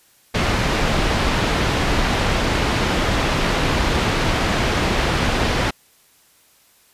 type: low-pass noise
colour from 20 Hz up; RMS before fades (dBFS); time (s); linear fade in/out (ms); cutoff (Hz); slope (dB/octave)
pink; -19; 0.34-5.71; 10; 3900; 12
effects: white hiss -55 dBFS RMS until 6.93 s + resampled to 32000 Hz